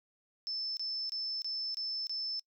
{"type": "tone bursts", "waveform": "sine", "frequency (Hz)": 5274, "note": "E8", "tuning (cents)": 0, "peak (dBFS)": -34, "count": 6, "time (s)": [0.47, 2.395], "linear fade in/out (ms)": 0, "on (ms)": 300, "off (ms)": 25, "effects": ["noise-tail reverb RT60 0.1 s tail -25 dB re dry"]}